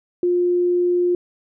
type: tone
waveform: sine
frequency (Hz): 354.1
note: F4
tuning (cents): +24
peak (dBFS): -15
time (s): 0.23-1.15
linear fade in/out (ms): 2
effects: none